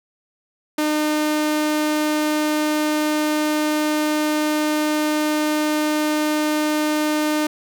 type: tone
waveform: sawtooth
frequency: 303.8 Hz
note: D#4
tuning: 41 cents flat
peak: -14 dBFS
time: 0.78-7.47 s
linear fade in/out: 5 ms
effects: none